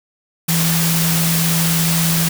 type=tone in noise; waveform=sine; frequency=165.7 Hz; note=E3; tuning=9 cents sharp; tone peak=-16 dBFS; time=0.48-2.29 s; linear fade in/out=10 ms; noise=white; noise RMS=-19 dBFS; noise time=0.48-2.29 s; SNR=0 dB; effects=none